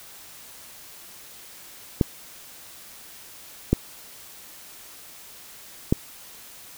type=clicks; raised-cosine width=3 ms; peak=-4 dBFS; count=3; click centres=2.012 / 3.73 / 5.925 s; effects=white hiss -45 dBFS RMS until 6.77 s